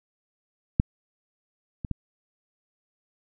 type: clicks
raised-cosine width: 5 ms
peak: -6 / -19 / -15 dBFS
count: 3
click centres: 0.799 / 1.848 / 1.913 s
effects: none